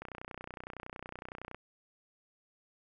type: click train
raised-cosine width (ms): 0.5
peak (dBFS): -27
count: 48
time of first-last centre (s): 0.02-1.546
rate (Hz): 30.8
effects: none